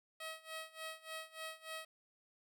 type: tone with tremolo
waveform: 10% pulse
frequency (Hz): 639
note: D#5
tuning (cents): +46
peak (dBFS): -34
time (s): 0.2-1.85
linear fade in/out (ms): 5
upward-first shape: sine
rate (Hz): 3.4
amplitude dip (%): 90
effects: none